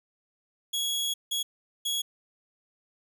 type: tone bursts at uneven times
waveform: sawtooth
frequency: 3337 Hz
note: G#7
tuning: 8 cents sharp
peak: -24 dBFS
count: 3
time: 0.73-1.14 / 1.31-1.43 / 1.85-2.02 s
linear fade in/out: 10 ms
effects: none